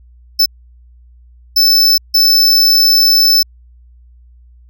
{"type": "tone bursts at uneven times", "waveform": "square", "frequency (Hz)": 5274, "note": "E8", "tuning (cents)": 0, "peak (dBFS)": -7, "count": 3, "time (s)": [[0.39, 0.46], [1.56, 1.98], [2.14, 3.43]], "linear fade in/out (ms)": 10, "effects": ["added 60 Hz sine -40 dBFS peak until 4.69 s"]}